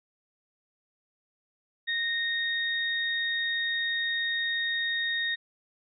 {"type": "tone pair together", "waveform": "sine", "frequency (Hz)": [1857, 3714], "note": ["A#6", "A#7"], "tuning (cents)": [-7, -7], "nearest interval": "octave", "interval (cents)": 1200, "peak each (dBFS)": [-28, -31], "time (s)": [1.87, 5.36], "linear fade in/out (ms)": 20, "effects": []}